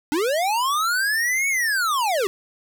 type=linear two-way sweep; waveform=square; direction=up then down; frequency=277.2 to 2240 to 362 Hz; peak=-20 dBFS; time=0.12-2.27 s; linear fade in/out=0 ms; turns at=1.48 s; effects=none